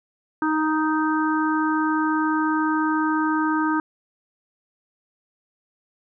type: harmonic tone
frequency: 311.4 Hz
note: D#4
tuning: 2 cents sharp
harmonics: 1 / 3 / 4 / 5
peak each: -21 / -26 / -27 / -28 dBFS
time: 0.42-3.8 s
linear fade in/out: 2 ms
effects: none